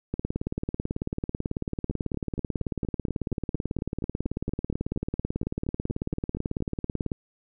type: two click trains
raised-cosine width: 3 ms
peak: -15 / -20 dBFS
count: 128 / 21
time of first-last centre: 0.14-7.118 / 1.91-6.605 s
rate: 18.2 / 4.26 Hz
effects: none